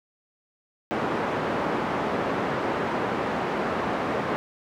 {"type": "band-pass noise", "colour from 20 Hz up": "pink", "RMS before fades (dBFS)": -27, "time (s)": [0.91, 4.36], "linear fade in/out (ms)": 0, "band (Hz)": [230, 1400], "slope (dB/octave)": 12, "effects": []}